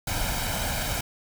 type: noise with comb filter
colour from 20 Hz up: pink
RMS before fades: -28 dBFS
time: 0.07-1.01 s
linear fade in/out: 5 ms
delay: 1.3 ms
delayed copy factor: +0.65
effects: none